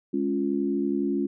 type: chord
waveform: sine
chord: Db major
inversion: second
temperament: equal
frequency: 207.7 / 277.2 / 349.2 Hz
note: Ab3 / Db4 / F4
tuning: 0 / 0 / 0 cents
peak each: -29 / -26 / -28 dBFS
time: 0.13-1.27 s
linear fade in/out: 10 ms
effects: none